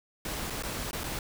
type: noise with dropouts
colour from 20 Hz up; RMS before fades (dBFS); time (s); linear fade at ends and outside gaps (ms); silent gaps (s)
pink; -35; 0.25-1.19; 2; 0.5-0.504 / 0.625-0.634 / 0.911-0.93 / 1.035-1.04
effects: none